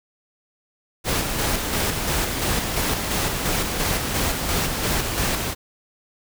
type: noise with tremolo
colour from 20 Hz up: pink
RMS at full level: -22 dBFS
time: 1.04-5.55 s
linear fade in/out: 50 ms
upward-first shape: square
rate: 2.9 Hz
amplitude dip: 35%
effects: none